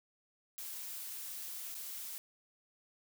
blue noise with dropouts, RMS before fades -44 dBFS, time 0.58-2.18 s, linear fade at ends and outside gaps 0 ms, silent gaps 1.744-1.751 s, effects none

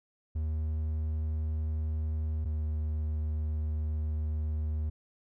triangle tone pair in turn, 77.78 / 76.84 Hz, D#2 / D#2, 0 / -21 cents, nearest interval unison, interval 21 cents, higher first, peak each -27 dBFS, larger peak neither, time 0.35-2.45 / 2.45-4.9 s, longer second, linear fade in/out 10 ms, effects none

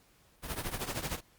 pink noise with tremolo, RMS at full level -33 dBFS, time 0.42-1.21 s, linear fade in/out 50 ms, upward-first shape triangle, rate 13 Hz, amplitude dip 85%, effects pink hiss -65 dBFS RMS until 1.38 s + Opus 48 kbps

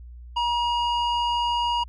square tone with low-pass filter, 954 Hz, A#5, 40 cents sharp, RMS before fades -24 dBFS, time 0.36-1.84 s, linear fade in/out 10 ms, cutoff 3400 Hz, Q 1.4, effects added 60 Hz sine -39 dBFS peak until 1.88 s

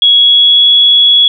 sine tone with pitch glide, 3337 to 3364 Hz, G#7 to G#7, +8 to +22 cents, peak -3 dBFS, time 0.02-1.28 s, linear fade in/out 2 ms, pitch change +14 cents, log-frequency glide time 0.15-0.69 s, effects none

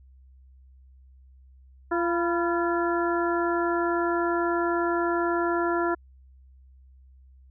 harmonic tone with a mistuned harmonic, 343.8 Hz, F4, 27 cents flat, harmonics 1 / 2 / 3 / 4 / 5, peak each -25 / -30 / -31 / -30 / -35 dBFS, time 1.91-5.95 s, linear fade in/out 10 ms, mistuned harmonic 3, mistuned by -66 cents, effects added 65 Hz sine -50 dBFS peak until 7.5 s

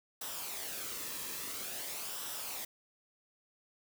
white noise with flanger, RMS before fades -41 dBFS, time 0.21-2.65 s, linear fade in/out 5 ms, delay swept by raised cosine 0.44 to 1.39 ms, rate 0.49 Hz, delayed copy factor -0.5, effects none

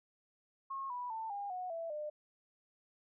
sine tone with pitch steps, 1084 / 982.6 / 890.7 / 807.4 / 731.9 / 663.4 / 601.4 Hz, C#6 / B5 / A5 / G#5 / F#5 / E5 / D5, -39 / -9 / +21 / -49 / -19 / +11 / +41 cents, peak -38 dBFS, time 0.7-2.1 s, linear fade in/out 10 ms, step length 200 ms, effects none

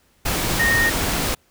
sine tone in noise, 1851 Hz, A#6, 13 cents flat, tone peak -16 dBFS, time 0.59-0.9 s, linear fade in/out 10 ms, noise pink, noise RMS -22 dBFS, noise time 0.25-1.35 s, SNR +3 dB, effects pink hiss -60 dBFS RMS until 1.5 s

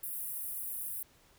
pink high-pass noise, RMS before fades -39 dBFS, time 0.03-1.03 s, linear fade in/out 5 ms, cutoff 10000 Hz, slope 48 dB/octave, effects pink hiss -64 dBFS RMS until 1.38 s

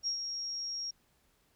sine tone with ADSR envelope, 5588 Hz, F8, in tune, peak -29 dBFS, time 0.03-0.91 s, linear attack 40 ms, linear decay 98 ms, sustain -6 dB, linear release 7 ms, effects pink hiss -71 dBFS RMS until 1.55 s

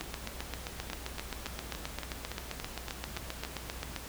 two click trains, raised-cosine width 0.2 ms, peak -18 / -20 dBFS, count 31 / 10, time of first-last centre 0.01-3.963 / 0.9-3.45 s, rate 7.59 / 3.53 Hz, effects added 60 Hz sine -46 dBFS peak until 4.08 s + pink hiss -45 dBFS RMS until 4.08 s

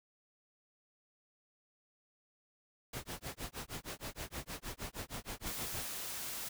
pink noise with tremolo, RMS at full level -41 dBFS, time 2.93-5.84 s, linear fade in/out 5 ms, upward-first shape sine, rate 6.4 Hz, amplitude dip 100%
white noise, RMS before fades -42 dBFS, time 5.46-6.49 s, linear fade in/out 10 ms
effects none

